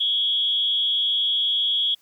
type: tone with amplitude modulation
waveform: sine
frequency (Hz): 3334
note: G#7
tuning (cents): +6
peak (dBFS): -16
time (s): 0-1.95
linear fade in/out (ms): 10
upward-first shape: sine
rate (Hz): 240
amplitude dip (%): 65
effects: white hiss -61 dBFS RMS until 2.01 s